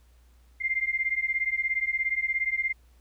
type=beating tone pair; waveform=sine; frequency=2093 / 2110 Hz; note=C7 / C7; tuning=0 / +14 cents; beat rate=17 Hz; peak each=-28 dBFS; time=0.6-2.73 s; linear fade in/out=20 ms; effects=added 60 Hz sine -55 dBFS peak until 3 s + pink hiss -67 dBFS RMS until 3 s